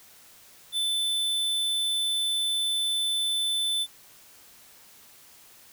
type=tone; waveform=square; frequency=3520 Hz; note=A7; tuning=in tune; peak=-25 dBFS; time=0.72-3.87 s; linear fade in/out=50 ms; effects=white hiss -53 dBFS RMS until 5.72 s